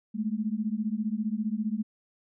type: beating tone pair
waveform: sine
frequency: 207.7 / 222.7 Hz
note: G#3 / A3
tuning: 0 / +21 cents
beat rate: 15 Hz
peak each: -30 dBFS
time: 0.14-1.83 s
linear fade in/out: 20 ms
effects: none